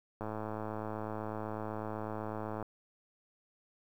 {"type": "click train", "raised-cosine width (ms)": 1, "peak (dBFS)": -25, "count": 262, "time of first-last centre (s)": [0.21, 2.627], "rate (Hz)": 108, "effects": ["10-bit"]}